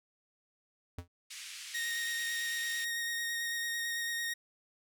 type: tone with exponential decay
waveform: square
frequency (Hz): 87.31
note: F2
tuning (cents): 0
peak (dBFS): -36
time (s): 0.98-1.08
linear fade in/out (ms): 5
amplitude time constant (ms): 21
type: band-pass noise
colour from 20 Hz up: pink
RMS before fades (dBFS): -46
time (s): 1.3-2.85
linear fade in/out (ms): 10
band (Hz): 2000 to 9800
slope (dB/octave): 24
type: tone with vibrato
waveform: sawtooth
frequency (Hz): 1864.7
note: A#6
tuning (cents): 0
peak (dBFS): -30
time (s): 1.74-4.34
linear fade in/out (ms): 10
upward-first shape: square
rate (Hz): 9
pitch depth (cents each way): 11
effects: none